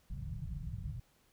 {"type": "low-pass noise", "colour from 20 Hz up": "white", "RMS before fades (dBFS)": -41, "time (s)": [0.1, 1], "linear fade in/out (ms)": 5, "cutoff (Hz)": 160, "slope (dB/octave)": 48, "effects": ["pink hiss -70 dBFS RMS until 1.32 s"]}